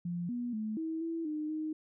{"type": "tone with pitch steps", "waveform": "sine", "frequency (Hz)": [173.9, 242.3, 216.3, 321.8, 330, 304.9, 311], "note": ["F3", "B3", "A3", "E4", "E4", "D#4", "D#4"], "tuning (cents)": [-7, -33, -29, -42, 2, -35, -1], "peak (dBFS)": -33, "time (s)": [0.05, 1.73], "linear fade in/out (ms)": 5, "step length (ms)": 240, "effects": []}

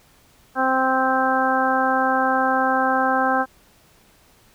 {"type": "harmonic tone", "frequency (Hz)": 261.6, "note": "C4", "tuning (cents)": 0, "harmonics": [1, 2, 3, 4, 5, 6], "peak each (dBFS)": [-25, -25, -21, -25, -25, -24], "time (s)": [0.55, 3.46], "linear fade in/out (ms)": 50, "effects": ["pink hiss -55 dBFS RMS until 4.54 s"]}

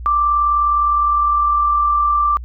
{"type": "tone with amplitude modulation", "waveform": "sine", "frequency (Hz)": 1176, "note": "D6", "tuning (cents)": 2, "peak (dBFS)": -11, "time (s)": [0.06, 2.37], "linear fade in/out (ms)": 0, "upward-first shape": "sine", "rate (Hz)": 39.7, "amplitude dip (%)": 30, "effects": ["added 60 Hz sine -27 dBFS peak until 2.44 s"]}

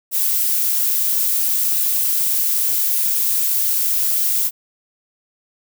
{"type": "noise", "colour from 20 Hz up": "violet", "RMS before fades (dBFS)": -18, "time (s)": [0.11, 4.51], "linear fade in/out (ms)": 50, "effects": []}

